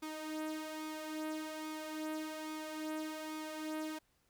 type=tone with flanger; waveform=sawtooth; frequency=311.1 Hz; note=D#4; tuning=in tune; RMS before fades=-42 dBFS; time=0.02-3.99 s; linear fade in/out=10 ms; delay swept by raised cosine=0.84 to 3.14 ms; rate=1.2 Hz; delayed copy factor=+0.55; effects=pink hiss -75 dBFS RMS until 4.29 s